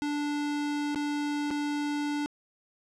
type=tone with dropouts; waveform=square; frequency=292.7 Hz; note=D4; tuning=6 cents flat; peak=-29 dBFS; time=0.02-2.26 s; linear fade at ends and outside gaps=0 ms; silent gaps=0.947-0.958 / 1.505-1.511 s; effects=low-pass 7000 Hz 12 dB/octave